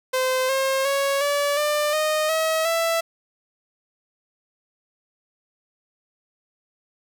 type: tone with pitch steps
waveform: sawtooth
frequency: 516 / 534.8 / 554.3 / 574.5 / 595.5 / 617.2 / 639.7 / 663 Hz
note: C5 / C5 / C#5 / D5 / D5 / D#5 / D#5 / E5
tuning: -24 / +38 / 0 / -38 / +24 / -14 / +48 / +10 cents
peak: -16 dBFS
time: 0.13-3.01 s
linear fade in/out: 10 ms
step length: 360 ms
effects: none